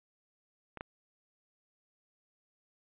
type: clicks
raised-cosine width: 0.5 ms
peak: -28 / -23 dBFS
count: 2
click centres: 0.773 / 0.809 s
effects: resampled to 8000 Hz